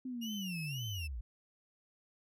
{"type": "linear sweep", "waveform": "sine", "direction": "down", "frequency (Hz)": [261.6, 50.8], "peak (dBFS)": -38, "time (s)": [0.05, 1.21], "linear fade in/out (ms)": 5}
{"type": "tone with vibrato", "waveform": "35% pulse", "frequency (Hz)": 2809, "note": "F7", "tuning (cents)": 9, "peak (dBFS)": -40, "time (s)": [0.21, 1.08], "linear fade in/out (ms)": 20, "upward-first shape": "sine", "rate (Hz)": 1.9, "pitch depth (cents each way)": 150}
{"effects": []}